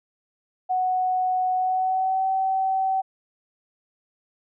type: tone with pitch glide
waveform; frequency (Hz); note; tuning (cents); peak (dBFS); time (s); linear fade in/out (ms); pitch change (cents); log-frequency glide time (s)
sine; 740 to 764.8; F#5 to G5; 0 to -43; -20; 0.69-3.02; 20; +57; 1.56-2.27
effects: none